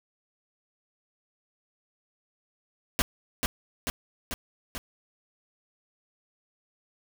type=noise with echo; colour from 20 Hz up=pink; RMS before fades=-24 dBFS; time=2.99-3.02 s; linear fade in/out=0 ms; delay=440 ms; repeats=4; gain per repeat=-3 dB; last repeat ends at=4.78 s; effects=none